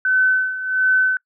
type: tone with tremolo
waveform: sine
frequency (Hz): 1518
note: F#6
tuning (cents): +44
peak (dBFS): -12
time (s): 0.05-1.17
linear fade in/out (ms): 2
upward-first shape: sine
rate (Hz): 1.4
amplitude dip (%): 75
effects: noise-tail reverb RT60 0.1 s tail -25 dB re dry